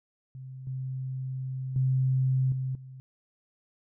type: tone with level steps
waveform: sine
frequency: 130.81 Hz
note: C3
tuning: in tune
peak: -39 / -31 / -22 / -28 / -42 dBFS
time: 0.35-3 s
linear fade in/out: 0 ms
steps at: 0.67 / 1.76 / 2.52 / 2.75 s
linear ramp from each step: 2 ms
effects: none